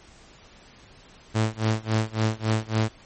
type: tone with tremolo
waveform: sawtooth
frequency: 110 Hz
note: A2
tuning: in tune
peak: -15 dBFS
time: 1.34-2.89 s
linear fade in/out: 20 ms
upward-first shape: sine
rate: 3.6 Hz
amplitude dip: 95%
effects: pink hiss -51 dBFS RMS until 3.05 s + MP3 32 kbps